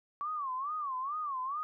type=tone with vibrato; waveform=sine; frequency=1126 Hz; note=C#6; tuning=27 cents sharp; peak=-33 dBFS; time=0.21-1.63 s; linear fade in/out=0 ms; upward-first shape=sine; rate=2.3 Hz; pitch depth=180 cents each way; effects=none